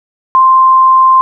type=tone; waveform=sine; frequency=1046.5 Hz; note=C6; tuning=in tune; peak=-3 dBFS; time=0.35-1.21 s; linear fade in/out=0 ms; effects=none